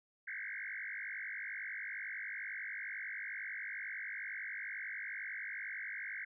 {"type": "tone with frequency modulation", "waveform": "sine", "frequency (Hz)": 1864.7, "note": "A#6", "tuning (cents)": 0, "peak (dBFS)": -40, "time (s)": [0.27, 6.25], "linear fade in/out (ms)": 10, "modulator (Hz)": 51.1, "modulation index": 6.4, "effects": []}